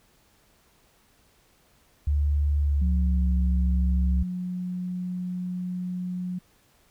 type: tone with pitch glide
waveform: sine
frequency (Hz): 72.8 to 67.14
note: D2 to C2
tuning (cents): -15 to +45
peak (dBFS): -20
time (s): 2.07-4.23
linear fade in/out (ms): 5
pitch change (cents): -140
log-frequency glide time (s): 2.6-3.31
type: tone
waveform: sine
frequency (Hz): 180.7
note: F#3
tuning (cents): -41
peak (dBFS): -28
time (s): 2.81-6.39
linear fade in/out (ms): 10
effects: pink hiss -62 dBFS RMS until 6.9 s